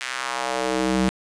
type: tone with high-pass filter sweep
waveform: square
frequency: 63.9 Hz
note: C2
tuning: 40 cents flat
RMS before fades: -24 dBFS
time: 0.01-1.09 s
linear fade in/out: 0 ms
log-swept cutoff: 2000 to 170 Hz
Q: 1.5
effects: resampled to 22050 Hz + 8-bit